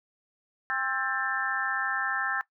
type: harmonic tone with a mistuned harmonic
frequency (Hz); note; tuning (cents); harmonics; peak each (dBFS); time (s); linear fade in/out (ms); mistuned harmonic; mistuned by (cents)
265.1; C4; +23; 3 / 4 / 5 / 6 / 7; -36 / -37 / -32 / -33 / -31; 0.7-2.41; 0; 7; -70
effects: noise-tail reverb RT60 0.1 s tail -18 dB re dry